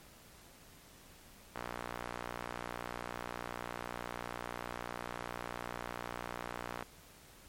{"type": "tone with band-pass filter", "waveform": "sawtooth", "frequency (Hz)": 60, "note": "B1", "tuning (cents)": -49, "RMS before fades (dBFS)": -43, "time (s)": [1.55, 6.84], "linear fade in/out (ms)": 10, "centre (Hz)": 1200, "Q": 1, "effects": ["pink hiss -58 dBFS RMS until 7.48 s", "MP3 64 kbps"]}